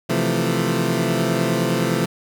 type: chord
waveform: 20% pulse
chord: F major seventh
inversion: second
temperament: equal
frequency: 130.81 / 164.81 / 174.61 / 220 Hz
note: C3 / E3 / F3 / A3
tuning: 0 / 0 / 0 / 0 cents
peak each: -19 dBFS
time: 0.09-2.06 s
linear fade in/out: 10 ms
effects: none